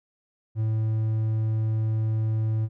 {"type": "tone", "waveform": "triangle", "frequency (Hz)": 110, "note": "A2", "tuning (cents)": 0, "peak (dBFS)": -20, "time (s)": [0.55, 2.69], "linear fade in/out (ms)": 50, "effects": []}